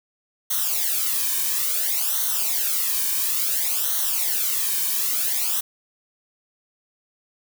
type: noise with flanger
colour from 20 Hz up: blue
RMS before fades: -23 dBFS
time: 0.5-5.61 s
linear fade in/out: 10 ms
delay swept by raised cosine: 0.4 to 1.5 ms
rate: 0.58 Hz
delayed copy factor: -0.8
effects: none